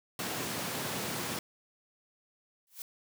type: high-pass noise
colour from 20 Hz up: pink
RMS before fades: -36 dBFS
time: 0.19-1.39 s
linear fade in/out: 2 ms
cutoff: 120 Hz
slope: 24 dB/octave
type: noise with exponential growth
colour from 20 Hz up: blue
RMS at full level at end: -37 dBFS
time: 2.67-2.82 s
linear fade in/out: 1 ms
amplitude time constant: 32 ms
effects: none